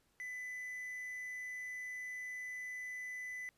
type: tone with quantisation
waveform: triangle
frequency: 2000 Hz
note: B6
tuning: 21 cents sharp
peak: -40 dBFS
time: 0.2-3.49 s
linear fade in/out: 0 ms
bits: 10
effects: pink hiss -75 dBFS RMS until 3.57 s + resampled to 32000 Hz